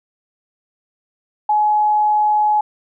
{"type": "tone", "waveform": "sine", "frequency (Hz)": 845, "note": "G#5", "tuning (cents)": 30, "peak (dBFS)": -12, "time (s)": [1.49, 2.61], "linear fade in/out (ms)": 5, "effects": []}